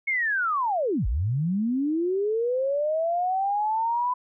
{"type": "linear two-way sweep", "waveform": "sine", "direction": "down then up", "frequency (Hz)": [2203, 45, 1004], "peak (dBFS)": -22, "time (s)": [0.07, 4.14], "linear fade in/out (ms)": 10, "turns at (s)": 1.07, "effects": []}